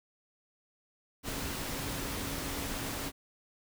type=tone in noise; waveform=sine; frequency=277.2 Hz; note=C#4; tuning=in tune; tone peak=-44 dBFS; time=1.23-3.12 s; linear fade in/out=50 ms; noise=pink; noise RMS=-37 dBFS; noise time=1.23-3.12 s; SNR=-10 dB; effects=none